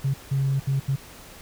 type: tone bursts at uneven times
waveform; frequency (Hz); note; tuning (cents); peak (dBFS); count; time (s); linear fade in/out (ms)
sine; 136.4; C#3; -28; -19; 4; 0.04-0.14 / 0.31-0.6 / 0.67-0.8 / 0.88-0.96; 10
effects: tanh soft clip ceiling -16 dBFS + pink hiss -45 dBFS RMS until 1.41 s